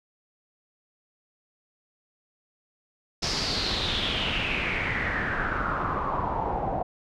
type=noise with low-pass filter sweep; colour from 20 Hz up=pink; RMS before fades=-28 dBFS; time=3.22-6.83 s; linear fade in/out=10 ms; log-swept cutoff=5400 to 710 Hz; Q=5.6; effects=none